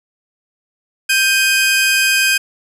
sawtooth tone pair together, 1576.2 / 2502 Hz, G6 / D#7, +9 / +9 cents, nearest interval minor sixth, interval 800 cents, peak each -11 dBFS, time 1.09-2.38 s, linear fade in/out 10 ms, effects resampled to 32000 Hz + 7-bit

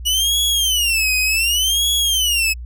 sawtooth tone with vibrato, 2900 Hz, F#7, 35 cents flat, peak -12 dBFS, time 0.05-2.54 s, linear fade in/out 20 ms, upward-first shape sine, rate 0.67 Hz, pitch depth 250 cents each way, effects added 60 Hz sine -28 dBFS peak until 2.65 s

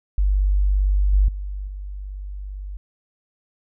sine tone with level steps, 48.84 Hz, G1, 6 cents flat, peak -15 / -12 / -26 / -29 dBFS, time 0.18-2.77 s, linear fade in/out 0 ms, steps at 1.13 / 1.28 / 1.67 s, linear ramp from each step 5 ms, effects none

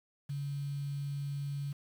sine tone with quantisation, 141.6 Hz, C#3, 37 cents sharp, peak -34 dBFS, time 0.29-1.73 s, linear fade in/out 10 ms, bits 9, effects none

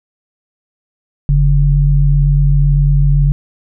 sine tone pair together, 45.07 / 143.1 Hz, F#1 / D3, -45 / -45 cents, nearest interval octave + minor sixth, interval 2000 cents, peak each -10 dBFS, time 1.29-3.32 s, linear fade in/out 0 ms, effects none

